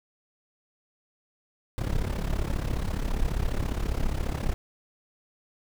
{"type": "noise with amplitude modulation", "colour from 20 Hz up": "brown", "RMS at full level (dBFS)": -24, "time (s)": [1.78, 4.54], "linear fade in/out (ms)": 0, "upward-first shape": "sine", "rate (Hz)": 34.7, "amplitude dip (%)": 80, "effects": []}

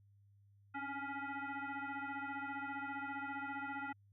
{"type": "tone with frequency modulation", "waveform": "sine", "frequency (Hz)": 287, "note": "D4", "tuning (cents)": -40, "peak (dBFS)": -40, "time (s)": [0.74, 3.93], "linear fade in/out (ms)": 10, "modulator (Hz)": 559, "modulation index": 3, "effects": ["added 100 Hz sine -64 dBFS peak until 4.12 s"]}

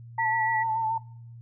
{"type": "tone with vibrato", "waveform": "sine", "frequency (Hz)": 891, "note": "A5", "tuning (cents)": 22, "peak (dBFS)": -24, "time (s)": [0.18, 0.98], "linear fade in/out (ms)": 5, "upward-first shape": "sine", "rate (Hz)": 6.9, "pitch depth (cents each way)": 40}
{"type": "tone", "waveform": "sine", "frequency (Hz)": 1945, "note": "B6", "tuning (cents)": -27, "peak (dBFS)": -27, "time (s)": [0.18, 0.64], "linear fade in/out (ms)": 20}
{"effects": ["noise-tail reverb RT60 0.6 s tail -22 dB re dry", "added 117 Hz sine -42 dBFS peak until 1.41 s"]}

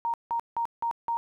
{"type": "tone bursts", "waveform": "sine", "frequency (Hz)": 931, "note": "A#5", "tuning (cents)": -2, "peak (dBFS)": -25, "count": 5, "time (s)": [0.05, 1.17], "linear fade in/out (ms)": 0, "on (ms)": 88, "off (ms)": 170, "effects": ["11-bit"]}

